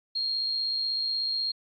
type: tone with amplitude modulation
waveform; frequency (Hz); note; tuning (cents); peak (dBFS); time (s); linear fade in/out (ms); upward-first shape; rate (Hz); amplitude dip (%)
sine; 4238; C8; +21; -25; 0.15-1.52; 10; sine; 56.3; 25
effects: AAC 64 kbps